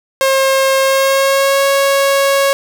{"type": "tone with pitch glide", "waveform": "sawtooth", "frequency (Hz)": [536, 552], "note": ["C5", "C#5"], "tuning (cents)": [42, -7], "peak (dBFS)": -6, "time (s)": [0.21, 2.53], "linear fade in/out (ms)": 0, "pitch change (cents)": 51, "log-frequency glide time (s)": [0.81, 1.66], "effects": []}